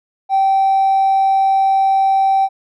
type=tone with hard clipping; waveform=sine; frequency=776 Hz; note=G5; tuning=18 cents flat; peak=-11 dBFS; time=0.29-2.49 s; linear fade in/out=50 ms; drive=1 dB; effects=none